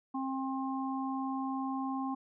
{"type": "harmonic tone", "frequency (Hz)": 266.1, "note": "C4", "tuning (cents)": 29, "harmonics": [1, 3, 4], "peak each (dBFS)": [-34, -39, -40], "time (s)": [0.14, 2.15], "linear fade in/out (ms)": 10, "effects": []}